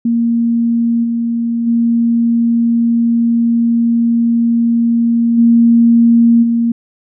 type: tone with level steps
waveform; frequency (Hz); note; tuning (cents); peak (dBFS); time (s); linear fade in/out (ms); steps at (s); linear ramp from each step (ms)
sine; 233.1; A#3; 0; -10 / -13 / -9 / -5 / -10; 0.05-6.72; 5; 1.03 / 1.66 / 5.37 / 6.42; 20
effects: none